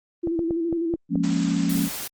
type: tone with vibrato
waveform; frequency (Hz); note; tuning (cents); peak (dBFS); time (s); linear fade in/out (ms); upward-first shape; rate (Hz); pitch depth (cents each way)
sine; 334.1; E4; +23; -22; 0.23-0.96; 10; square; 12; 38
type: clicks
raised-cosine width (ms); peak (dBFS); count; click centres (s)
2; -17; 6; 0.273 / 0.392 / 0.508 / 0.727 / 0.939 / 1.156
type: chord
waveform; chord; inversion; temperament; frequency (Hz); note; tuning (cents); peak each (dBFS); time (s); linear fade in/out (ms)
sine; Bb minor seventh; second; equal; 174.61 / 207.7 / 233.1 / 277.2; F3 / Ab3 / Bb3 / Db4; 0 / 0 / 0 / 0; -24 / -27 / -28 / -24; 1.09-1.9; 50
type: noise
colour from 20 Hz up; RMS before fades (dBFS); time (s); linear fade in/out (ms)
white; -32; 1.23-2.08; 10
effects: Opus 24 kbps

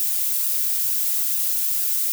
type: noise with flanger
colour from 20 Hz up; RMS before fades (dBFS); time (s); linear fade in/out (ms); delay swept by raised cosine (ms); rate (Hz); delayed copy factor
violet; -22; 0-2.12; 0; 0.91 to 3.81; 2.2; -0.6
effects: none

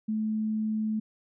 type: tone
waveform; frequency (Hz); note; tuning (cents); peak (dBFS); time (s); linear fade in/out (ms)
sine; 216.8; A3; -25; -26; 0.08-1; 10
effects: none

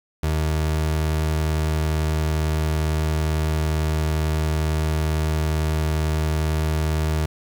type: tone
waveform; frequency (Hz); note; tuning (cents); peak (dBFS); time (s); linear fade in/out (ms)
30% pulse; 77.78; D#2; 0; -17; 0.23-7.26; 5
effects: 8-bit

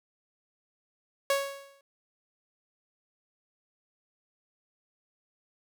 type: tone with exponential decay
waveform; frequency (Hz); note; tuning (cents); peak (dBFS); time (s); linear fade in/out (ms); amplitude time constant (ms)
sawtooth; 554.4; C#5; 0; -18; 1.3-1.81; 2; 110
effects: none

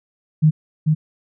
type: tone with echo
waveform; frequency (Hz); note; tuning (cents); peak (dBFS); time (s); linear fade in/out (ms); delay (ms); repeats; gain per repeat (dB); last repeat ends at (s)
sine; 155; D#3; -6; -9; 0.42-0.51; 20; 440; 1; -3; 0.95
effects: none

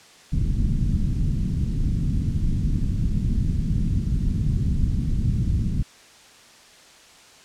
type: low-pass noise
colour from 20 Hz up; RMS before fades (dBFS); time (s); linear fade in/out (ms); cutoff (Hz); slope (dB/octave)
pink; -22; 0.32-5.83; 10; 210; 24
effects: white hiss -49 dBFS RMS until 7.44 s + low-pass 7000 Hz 12 dB/octave

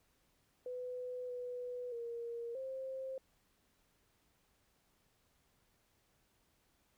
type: tone with pitch steps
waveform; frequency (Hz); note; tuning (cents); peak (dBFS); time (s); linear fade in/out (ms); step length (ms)
sine; 499.5 / 493.6 / 468.8 / 528; B4 / B4 / A#4 / C5; +20 / -1 / +10 / +16; -40; 0.66-3.18; 2; 630
effects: pink hiss -75 dBFS RMS until 6.97 s

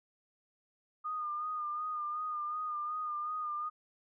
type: tone with vibrato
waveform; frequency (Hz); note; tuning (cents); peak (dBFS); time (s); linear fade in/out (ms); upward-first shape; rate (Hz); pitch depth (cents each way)
sine; 1220; D#6; -34; -34; 1.04-3.7; 20; sine; 2.7; 38
effects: none

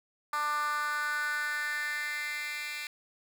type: tone with high-pass filter sweep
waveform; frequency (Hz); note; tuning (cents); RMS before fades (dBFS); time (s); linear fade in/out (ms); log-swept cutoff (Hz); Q
10% pulse; 296.7; D4; +18; -33; 0.33-2.87; 2; 1100 to 2500; 4.5
effects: none

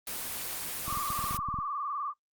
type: noise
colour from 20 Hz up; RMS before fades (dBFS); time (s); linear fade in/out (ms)
white; -36; 0.07-1.37; 2
type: tone with vibrato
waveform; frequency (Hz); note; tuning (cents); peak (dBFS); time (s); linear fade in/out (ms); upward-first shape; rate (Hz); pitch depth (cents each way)
sine; 1153; D6; -32; -31; 0.85-2.14; 50; square; 20; 69
type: clicks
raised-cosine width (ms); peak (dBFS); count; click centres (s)
5; -27; 12; 0.881 / 0.926 / 0.973 / 1.104 / 1.191 / 1.241 / 1.31 / 1.346 / 1.39 / 1.487 / 1.542 / 1.588
effects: noise-tail reverb RT60 0.1 s tail -25 dB re dry + Opus 24 kbps

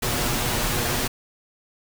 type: noise with comb filter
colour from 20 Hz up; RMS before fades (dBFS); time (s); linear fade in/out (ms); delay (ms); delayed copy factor
pink; -24; 0.02-1.08; 10; 8.3; +0.5
effects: none

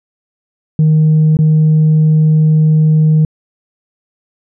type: tone with dropouts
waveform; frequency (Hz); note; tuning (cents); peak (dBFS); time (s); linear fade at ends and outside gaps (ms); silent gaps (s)
sine; 155.56; D#3; 0; -4; 0.79-3.25; 2; 1.37-1.389
effects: tanh soft clip ceiling -4 dBFS

